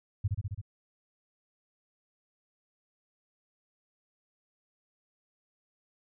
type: tone with echo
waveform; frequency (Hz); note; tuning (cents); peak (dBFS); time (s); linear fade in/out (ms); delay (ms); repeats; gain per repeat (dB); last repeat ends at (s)
sine; 100.2; G2; +38; -24; 0.24-0.28; 10; 67; 5; -2; 0.615
effects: none